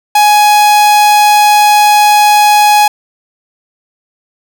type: tone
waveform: 45% pulse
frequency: 836 Hz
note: G#5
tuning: 11 cents sharp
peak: -4 dBFS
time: 0.15-2.88 s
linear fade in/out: 5 ms
effects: none